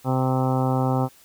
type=harmonic tone; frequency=130 Hz; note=C3; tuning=11 cents flat; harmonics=1 / 2 / 3 / 4 / 5 / 6 / 7 / 8 / 9 / 10; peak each=-22 / -25 / -32 / -29 / -35 / -28 / -33 / -36 / -38 / -36 dBFS; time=0.04-1.09 s; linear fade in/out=50 ms; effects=white hiss -53 dBFS RMS until 1.24 s

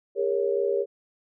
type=chord; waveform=sine; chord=G diminished; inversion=none; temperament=equal with one note detuned; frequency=402.1 / 466.2 / 554.4 Hz; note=G4 / Bb4 / Db5; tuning=+44 / 0 / 0 cents; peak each=-25 / -27 / -28 dBFS; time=0.15-0.86 s; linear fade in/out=50 ms; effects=none

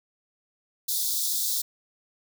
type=high-pass noise; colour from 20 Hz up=white; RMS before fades=-27 dBFS; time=0.88-1.62 s; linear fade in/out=10 ms; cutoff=3500 Hz; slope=96 dB/octave; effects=none

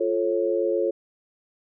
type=chord; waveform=sine; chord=F augmented; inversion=none; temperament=just; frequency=349.2 / 436.5 / 545.7 Hz; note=F4 / A4 / C#5; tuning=0 / -14 / -27 cents; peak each=-25 dBFS; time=0-0.91 s; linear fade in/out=10 ms; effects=none

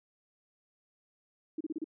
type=tone bursts; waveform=sine; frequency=316 Hz; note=D#4; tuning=27 cents sharp; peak=-32 dBFS; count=5; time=1.58-1.843 s; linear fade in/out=5 ms; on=27 ms; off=32 ms; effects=none

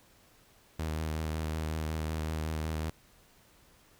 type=tone with vibrato; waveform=sawtooth; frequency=78.6 Hz; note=D#2; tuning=18 cents sharp; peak=-28 dBFS; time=0.79-2.9 s; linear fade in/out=5 ms; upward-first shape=sine; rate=5.4 Hz; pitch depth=23 cents each way; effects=pink hiss -62 dBFS RMS until 3.99 s

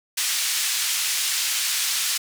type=band-pass noise; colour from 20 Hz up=white; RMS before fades=-24 dBFS; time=0.17-2.18 s; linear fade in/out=10 ms; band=2000 to 8600 Hz; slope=12 dB/octave; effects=none

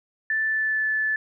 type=tone with pitch glide; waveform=sine; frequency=1760 to 1740.8 Hz; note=A6 to A6; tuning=0 to -19 cents; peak=-21 dBFS; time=0.3-1.16 s; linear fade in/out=2 ms; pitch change=-19 cents; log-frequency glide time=0.46-0.86 s; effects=none

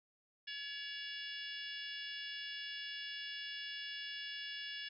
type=harmonic tone with a mistuned harmonic; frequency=568 Hz; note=C#5; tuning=42 cents sharp; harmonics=3 / 4 / 5 / 6 / 7 / 8 / 9; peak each=-47 / -54 / -47 / -49 / -57 / -56 / -52 dBFS; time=0.47-4.89 s; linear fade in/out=10 ms; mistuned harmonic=9; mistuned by=+35 cents; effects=none

